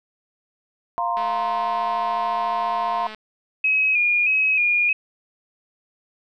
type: chord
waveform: sine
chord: F suspended fourth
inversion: none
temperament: equal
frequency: 698.5 / 932.3 / 1046.5 Hz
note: F5 / Bb5 / C6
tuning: 0 / 0 / 0 cents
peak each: -25 dBFS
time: 0.98-3.07 s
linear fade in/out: 0 ms
type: click train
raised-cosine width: 0.3 ms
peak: -21 dBFS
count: 428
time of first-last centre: 1.17-3.147 s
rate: 216 Hz
type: tone with vibrato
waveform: sine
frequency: 2489 Hz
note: D#7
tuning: in tune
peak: -16 dBFS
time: 3.64-4.93 s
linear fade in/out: 5 ms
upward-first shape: square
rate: 1.6 Hz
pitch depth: 43 cents each way
effects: none